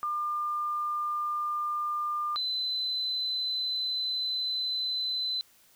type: tone pair in turn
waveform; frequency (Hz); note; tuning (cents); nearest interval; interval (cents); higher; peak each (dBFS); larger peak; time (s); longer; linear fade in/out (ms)
sine; 1200 / 4032; D6 / B7; +37 / +35; octave + major sixth; 2098; second; -28; neither; 0.03-2.36 / 2.36-5.41; second; 0
effects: white hiss -61 dBFS RMS until 5.75 s